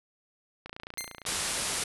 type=click train; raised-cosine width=0.3 ms; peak=-24 dBFS; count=24; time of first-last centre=0.66-1.461 s; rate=28.7 Hz
type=tone with exponential decay; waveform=10% pulse; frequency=2093 Hz; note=C7; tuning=in tune; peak=-21 dBFS; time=0.98-1.23 s; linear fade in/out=0 ms; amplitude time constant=54 ms
type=low-pass noise; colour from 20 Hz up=white; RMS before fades=-32 dBFS; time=1.26-1.84 s; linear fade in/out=5 ms; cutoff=11000 Hz; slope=96 dB/octave
effects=none